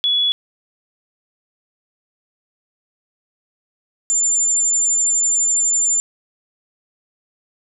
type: tone pair in turn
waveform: sine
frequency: 3395 / 7194 Hz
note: G#7 / A8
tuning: +37 / +37 cents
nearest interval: octave + minor second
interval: 1300 cents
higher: second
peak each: -14 dBFS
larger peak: neither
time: 0.04-0.32 / 4.1-6 s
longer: second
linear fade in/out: 0 ms
effects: none